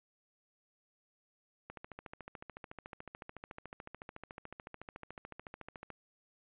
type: click train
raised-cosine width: 0.5 ms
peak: -30 dBFS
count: 59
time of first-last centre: 1.7-5.903 s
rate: 13.8 Hz
effects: resampled to 8000 Hz